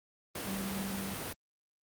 pink noise, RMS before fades -38 dBFS, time 0.35-1.33 s, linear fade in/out 5 ms
sine tone with vibrato, 194.7 Hz, G3, 12 cents flat, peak -36 dBFS, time 0.44-1.15 s, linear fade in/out 50 ms, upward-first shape square, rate 10 Hz, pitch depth 9 cents each way
effects high-pass 100 Hz 12 dB/octave + Opus 32 kbps

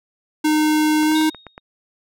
square tone with pitch glide, 306.8 to 312.3 Hz, D#4 to D#4, -24 to +7 cents, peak -15 dBFS, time 0.44-1.3 s, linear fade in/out 10 ms, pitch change +31 cents, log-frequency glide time 1.05-1.15 s
clicks, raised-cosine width 0.5 ms, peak -20 dBFS, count 6, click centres 1.031 / 1.117 / 1.213 / 1.347 / 1.467 / 1.579 s
sine tone with exponential decay, 3729 Hz, A#7, in tune, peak -24 dBFS, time 1.15-1.6 s, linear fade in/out 5 ms, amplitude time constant 97 ms
effects none

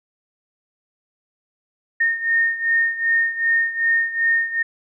sine beating tone pair, 1834 / 1836.6 Hz, A#6 / A#6, -29 / -26 cents, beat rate 2.6 Hz, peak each -18 / -22 dBFS, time 2-4.63 s, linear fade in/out 10 ms, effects none

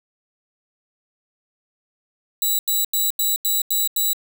5% pulse tone bursts, 3914 Hz, B7, 16 cents flat, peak -10 dBFS, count 7, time 2.42-4.132 s, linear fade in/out 2 ms, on 170 ms, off 87 ms, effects none

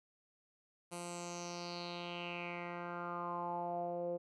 10% pulse tone with low-pass filter sweep, 174.1 Hz, F3, 5 cents flat, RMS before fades -42 dBFS, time 0.91-4.18 s, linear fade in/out 20 ms, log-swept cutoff 9700 to 490 Hz, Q 4.8, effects none

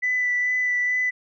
sine tone with vibrato, 1987 Hz, B6, 10 cents sharp, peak -19 dBFS, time 0.02-1.11 s, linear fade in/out 20 ms, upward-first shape sine, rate 2.3 Hz, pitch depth 14 cents each way, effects tanh soft clip ceiling -15 dBFS

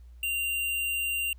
square tone, 2776 Hz, F7, 11 cents flat, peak -28 dBFS, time 0.23-1.33 s, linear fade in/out 2 ms, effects added 60 Hz sine -46 dBFS peak until 1.38 s + pink hiss -71 dBFS RMS until 1.38 s

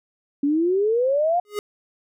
sine exponential sweep, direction up, 277.2 to 725 Hz, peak -17 dBFS, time 0.43-1.4 s, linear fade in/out 5 ms
square tone with exponential growth, 415.3 Hz, G#4, in tune, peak -21 dBFS, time 1.45-1.59 s, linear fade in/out 1 ms, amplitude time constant 29 ms
effects none

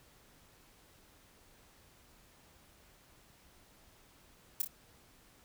violet noise with echo, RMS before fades -31 dBFS, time 4.6-4.62 s, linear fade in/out 5 ms, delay 28 ms, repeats 2, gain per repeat -6 dB, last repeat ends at 4.676 s, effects pink hiss -63 dBFS RMS until 5.44 s

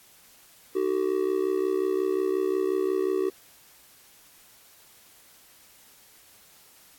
triangle tone with amplitude modulation, 378.7 Hz, F#4, 40 cents sharp, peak -17 dBFS, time 0.75-3.3 s, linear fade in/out 10 ms, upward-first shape sine, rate 65.6 Hz, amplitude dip 90%, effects white hiss -55 dBFS RMS until 6.98 s + AAC 64 kbps

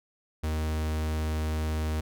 45% pulse tone, 78 Hz, D#2, 5 cents sharp, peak -27 dBFS, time 0.43-2.01 s, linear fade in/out 10 ms, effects none

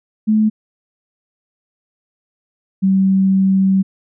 sine tone pair in turn, 215.7 / 191.89 Hz, A3 / G3, -34 / -37 cents, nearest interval major second, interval 203 cents, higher first, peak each -10 dBFS, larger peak neither, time 0.27-0.5 / 2.82-3.83 s, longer second, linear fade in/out 20 ms, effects none

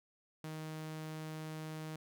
sawtooth tone, 156.7 Hz, D#3, 13 cents sharp, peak -38 dBFS, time 0.44-1.96 s, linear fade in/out 2 ms, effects none

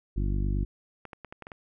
harmonic tone, 49 Hz, G1, in tune, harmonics 1 / 2 / 3 / 4 / 5 / 6 / 7, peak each -26 / -32 / -36 / -38 / -40 / -42 / -43 dBFS, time 0.16-0.65 s, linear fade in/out 10 ms
clicks, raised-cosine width 0.5 ms, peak -26 dBFS, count 7, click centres 1.053 / 1.132 / 1.247 / 1.325 / 1.423 / 1.469 / 1.518 s
effects none

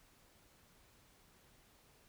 silence, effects pink hiss -67 dBFS RMS until 2.08 s

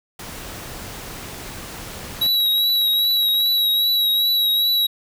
pink noise, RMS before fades -34 dBFS, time 0.19-2.27 s, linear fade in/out 5 ms
click train, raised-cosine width 0.2 ms, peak -24 dBFS, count 43, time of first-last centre 1.11-3.581 s, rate 17 Hz
square tone with vibrato, 3876 Hz, B7, 33 cents flat, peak -16 dBFS, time 2.21-4.87 s, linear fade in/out 10 ms, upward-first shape triangle, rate 2.5 Hz, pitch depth 37 cents each way
effects none

